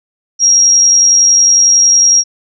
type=tone with amplitude modulation; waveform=sine; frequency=5630 Hz; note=F8; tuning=13 cents sharp; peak=-3 dBFS; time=0.39-2.24 s; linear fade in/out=50 ms; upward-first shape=sine; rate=90.9 Hz; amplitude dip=35%; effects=none